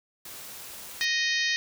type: noise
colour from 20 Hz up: white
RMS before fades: -42 dBFS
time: 0.25-1.05 s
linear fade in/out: 5 ms
type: harmonic tone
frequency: 622.3 Hz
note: D#5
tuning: in tune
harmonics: 3 / 4 / 5 / 6 / 7 / 8 / 9 / 10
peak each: -27 / -32 / -35 / -32 / -33 / -36 / -37 / -40 dBFS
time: 1.01-1.56 s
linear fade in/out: 0 ms
effects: none